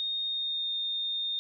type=tone with pitch glide; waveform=sine; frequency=3695 to 3655 Hz; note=A#7 to A#7; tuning=-16 to -35 cents; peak=-29 dBFS; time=0-1.39 s; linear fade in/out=0 ms; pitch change=-19 cents; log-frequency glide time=0.26-0.73 s; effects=none